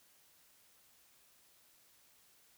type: silence
effects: white hiss -67 dBFS RMS until 2.57 s